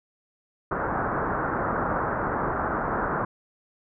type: low-pass noise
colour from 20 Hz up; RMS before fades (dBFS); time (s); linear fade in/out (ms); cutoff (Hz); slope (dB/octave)
white; -27; 0.71-3.25; 5; 1500; 48
effects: none